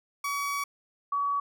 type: tone pair in turn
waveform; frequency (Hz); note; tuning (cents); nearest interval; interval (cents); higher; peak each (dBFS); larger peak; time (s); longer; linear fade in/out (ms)
30% pulse / sine; 1134 / 1134; C#6 / C#6; +39 / +39; unison; 0; neither; -26 / -25; second; 0.24-0.64 / 1.12-1.4; first; 5
effects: none